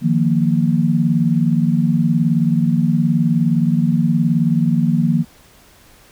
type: chord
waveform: sine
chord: Eb suspended second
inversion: none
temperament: equal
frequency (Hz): 155.56 / 174.61 / 233.1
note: Eb3 / F3 / Bb3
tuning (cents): 0 / 0 / 0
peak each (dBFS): -17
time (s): 0.01-5.25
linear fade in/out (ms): 50
effects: pink hiss -48 dBFS RMS until 6.11 s